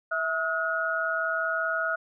sine tone cluster, 653 / 1282 / 1443 Hz, E5 / E6 / F#6, -17 / -49 / -44 cents, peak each -31 / -32 / -27 dBFS, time 0.11-1.96 s, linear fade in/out 10 ms, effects none

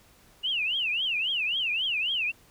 sine tone with vibrato, 2807 Hz, F7, 8 cents sharp, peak -25 dBFS, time 0.43-2.32 s, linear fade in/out 20 ms, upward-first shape triangle, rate 3.7 Hz, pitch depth 290 cents each way, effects pink hiss -58 dBFS RMS until 2.5 s

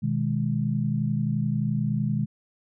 sine chord, G# minor, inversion first, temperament just, 124.59 / 155.74 / 207.7 Hz, B2 / D#3 / G#3, +16 / +2 / 0 cents, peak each -27 dBFS, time 0.02-2.26 s, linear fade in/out 20 ms, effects none

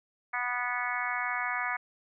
harmonic tone, 245.8 Hz, B3, 8 cents flat, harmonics 3 / 4 / 5 / 6 / 7 / 8 / 9, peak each -38 / -37 / -36 / -38 / -36 / -38 / -36 dBFS, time 0.33-1.77 s, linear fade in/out 10 ms, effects none

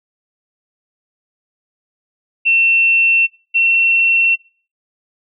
sine tone pair in turn, 2700 / 2712 Hz, E7 / E7, +41 / +49 cents, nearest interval unison, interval 8 cents, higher second, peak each -10 dBFS, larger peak neither, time 2.45-3.27 / 3.54-4.36 s, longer neither, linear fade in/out 20 ms, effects noise-tail reverb RT60 0.4 s tail -21 dB re dry

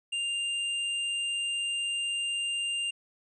sine tone with hard clipping, 2796 Hz, F7, 1 cent sharp, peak -30 dBFS, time 0.12-2.91 s, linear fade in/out 10 ms, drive 13 dB, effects resampled to 22050 Hz

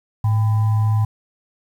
sine tone with frequency modulation, 107.4 Hz, A2, 41 cents flat, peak -14 dBFS, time 0.24-1.05 s, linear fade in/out 5 ms, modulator 896 Hz, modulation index 0.22, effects 8-bit

